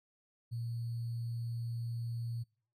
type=tone with sample-and-hold; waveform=sine; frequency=117.3 Hz; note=A#2; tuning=11 cents sharp; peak=-35 dBFS; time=0.51-2.44 s; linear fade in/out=20 ms; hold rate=4410 Hz; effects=noise-tail reverb RT60 0.5 s tail -26 dB re dry + MP3 64 kbps